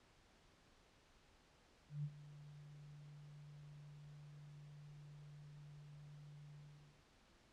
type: tone with ADSR envelope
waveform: sine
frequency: 146.83 Hz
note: D3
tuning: in tune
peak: -39 dBFS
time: 1.89-7.03 s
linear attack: 150 ms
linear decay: 54 ms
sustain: -16 dB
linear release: 450 ms
effects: pink hiss -70 dBFS RMS until 7.52 s + low-pass 6000 Hz 12 dB/octave